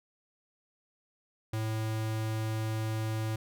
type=tone; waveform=square; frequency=110 Hz; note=A2; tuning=in tune; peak=-31 dBFS; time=1.53-3.36 s; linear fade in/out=5 ms; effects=none